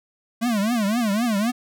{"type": "tone with vibrato", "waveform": "square", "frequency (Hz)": 220, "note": "A3", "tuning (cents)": 0, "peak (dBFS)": -20, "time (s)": [0.41, 1.52], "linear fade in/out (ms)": 20, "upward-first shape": "triangle", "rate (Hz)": 3.9, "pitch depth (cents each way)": 230, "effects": []}